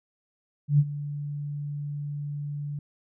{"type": "tone with ADSR envelope", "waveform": "sine", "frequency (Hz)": 145.4, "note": "D3", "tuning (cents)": -17, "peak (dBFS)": -14, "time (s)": [0.68, 2.79], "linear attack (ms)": 110, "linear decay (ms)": 48, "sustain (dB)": -16, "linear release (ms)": 3, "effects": []}